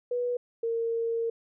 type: tone pair in turn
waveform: sine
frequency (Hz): 488.4 / 459.7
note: B4 / A#4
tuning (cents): -19 / -24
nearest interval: minor second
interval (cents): 105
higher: first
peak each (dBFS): -26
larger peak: neither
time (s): 0.11-0.37 / 0.63-1.3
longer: second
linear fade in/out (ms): 5
effects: none